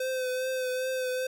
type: tone with vibrato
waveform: square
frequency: 513 Hz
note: C5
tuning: 34 cents flat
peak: -29 dBFS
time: 0-1.27 s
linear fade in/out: 5 ms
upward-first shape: triangle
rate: 2.5 Hz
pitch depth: 30 cents each way
effects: none